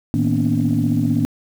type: tone cluster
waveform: sine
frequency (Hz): 111.6 / 157.4 / 233.1 / 248.5 / 285.6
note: A2 / D#3 / A#3 / B3 / D4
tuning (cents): +25 / +20 / 0 / +11 / -48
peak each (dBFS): -21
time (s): 0.14-1.25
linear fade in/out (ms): 0
effects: tanh soft clip ceiling -7 dBFS + 7-bit